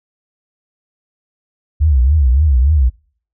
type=tone with vibrato; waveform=sine; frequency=69.3 Hz; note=C#2; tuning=in tune; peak=-8 dBFS; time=1.8-2.9 s; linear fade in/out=20 ms; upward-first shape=triangle; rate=3.5 Hz; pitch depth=270 cents each way; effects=noise-tail reverb RT60 0.5 s tail -25 dB re dry